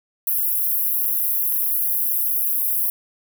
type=high-pass noise; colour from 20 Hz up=pink; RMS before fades=-21 dBFS; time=0.27-2.9 s; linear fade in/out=2 ms; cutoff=11000 Hz; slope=96 dB/octave; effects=none